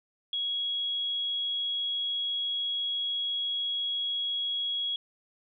sine tone, 3322 Hz, G#7, in tune, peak -28 dBFS, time 0.33-4.96 s, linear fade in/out 2 ms, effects none

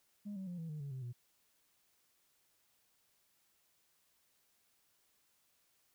sine tone with pitch steps, 205.3 / 190.45 / 176.67 / 163.89 / 152.03 / 141.04 / 130.83 / 121.37 Hz, G#3 / G3 / F3 / E3 / D#3 / C#3 / C3 / B2, -20 / -50 / +20 / -10 / -40 / +30 / 0 / -30 cents, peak -39 dBFS, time 0.25-1.13 s, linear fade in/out 20 ms, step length 110 ms, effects tanh soft clip ceiling -39 dBFS + white hiss -75 dBFS RMS until 5.94 s

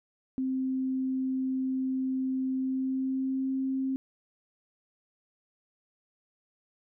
sine tone with pitch glide, 261.6 to 265.4 Hz, C4 to C4, 0 to +25 cents, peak -27 dBFS, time 0.38-3.96 s, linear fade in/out 0 ms, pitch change +25 cents, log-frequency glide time 2.55-3.51 s, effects none

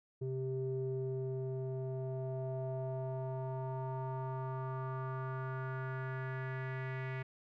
square tone with low-pass filter sweep, 130.81 Hz, C3, in tune, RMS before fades -39 dBFS, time 0.21-7.23 s, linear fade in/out 10 ms, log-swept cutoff 350 to 2100 Hz, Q 3.7, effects none

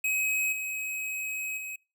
square tone with level steps, 2542 Hz, D#7, 36 cents sharp, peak -26 / -32 / -36 dBFS, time 0.04-1.76 s, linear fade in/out 5 ms, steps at 0.52 / 1.57 s, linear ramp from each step 10 ms, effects noise-tail reverb RT60 0.3 s tail -24 dB re dry

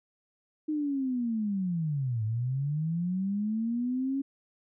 sine linear two-way sweep, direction down then up, 311.1 to 106.4 to 277.4 Hz, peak -27 dBFS, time 0.68-4.22 s, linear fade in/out 10 ms, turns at 2.24 s, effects none

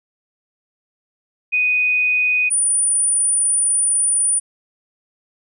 sine tone pair in turn, 2489 / 9438 Hz, D#7 / D9, 0 / +7 cents, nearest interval octave + major seventh, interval 2307 cents, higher second, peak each -14 dBFS, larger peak neither, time 1.52-2.5 / 2.5-4.4 s, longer second, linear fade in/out 20 ms, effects none

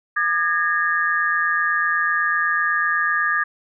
sine tone cluster, 1208 / 1658 / 1826 Hz, D6 / G#6 / A#6, +48 / -3 / -36 cents, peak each -22 / -20 / -24 dBFS, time 0.16-3.44 s, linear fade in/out 10 ms, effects none

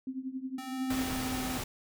sine tone with tremolo, 261.6 Hz, C4, in tune, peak -31 dBFS, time 0.07-1.05 s, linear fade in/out 2 ms, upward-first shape triangle, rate 11 Hz, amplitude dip 90%
square tone with pitch glide, 260 to 256.1 Hz, C4 to C4, -11 to -37 cents, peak -35 dBFS, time 0.58-1.58 s, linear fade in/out 5 ms, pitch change -26 cents, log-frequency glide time 1.03-1.41 s
pink noise, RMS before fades -37 dBFS, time 0.9-1.64 s, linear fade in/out 5 ms
effects none

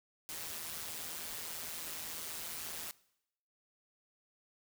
white noise with amplitude modulation, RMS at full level -40 dBFS, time 0.29-2.91 s, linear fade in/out 0 ms, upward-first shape sine, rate 162 Hz, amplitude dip 65%, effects noise-tail reverb RT60 0.8 s tail -21 dB re dry

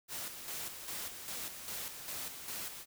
white noise with tremolo, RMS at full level -41 dBFS, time 0.08-2.86 s, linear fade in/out 50 ms, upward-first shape square, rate 2.5 Hz, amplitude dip 50%, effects none

